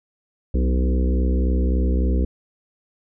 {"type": "harmonic tone with a mistuned harmonic", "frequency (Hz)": 63.5, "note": "B1", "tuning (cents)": 49, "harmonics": [1, 3, 4, 5, 6, 7, 8], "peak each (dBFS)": [-17, -27, -29, -31, -33, -34, -35], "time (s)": [0.54, 2.25], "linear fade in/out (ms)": 5, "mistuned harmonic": 5, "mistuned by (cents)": -23, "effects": []}